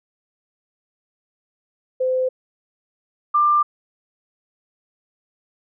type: tone pair in turn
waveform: sine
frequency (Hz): 514 / 1189.8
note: C5 / D6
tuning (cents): -31 / +22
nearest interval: octave + minor third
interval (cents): 1453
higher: second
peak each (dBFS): -17 / -13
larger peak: second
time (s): 2-2.29 / 3.34-3.63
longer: neither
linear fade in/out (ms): 10
effects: none